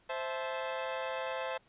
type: chord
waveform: sawtooth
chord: A minor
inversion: first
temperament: equal with one note detuned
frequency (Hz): 523.3 / 659.3 / 869.4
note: C5 / E5 / A5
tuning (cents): 0 / 0 / -21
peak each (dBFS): -33 / -36 / -37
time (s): 0.09-1.58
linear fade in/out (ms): 10
effects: pink hiss -67 dBFS RMS until 1.68 s + resampled to 8000 Hz